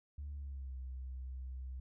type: tone with pitch glide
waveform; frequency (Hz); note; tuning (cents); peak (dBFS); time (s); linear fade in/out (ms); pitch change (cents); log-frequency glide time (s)
sine; 72 to 64.52; D2 to C2; -34 to -24; -40; 0.18-1.8; 5; -190; 0.33-0.76
effects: tanh soft clip ceiling -38 dBFS